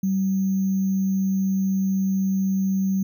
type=tone with sample-and-hold; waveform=sine; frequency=192 Hz; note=G3; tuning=36 cents flat; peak=-19 dBFS; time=0.03-3.03 s; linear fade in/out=5 ms; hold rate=6300 Hz; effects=none